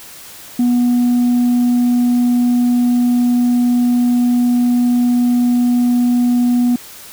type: tone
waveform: sine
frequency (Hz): 243.7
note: B3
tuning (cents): -23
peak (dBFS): -8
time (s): 0.59-6.76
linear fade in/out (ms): 5
effects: tanh soft clip ceiling -9 dBFS + white hiss -36 dBFS RMS until 7.12 s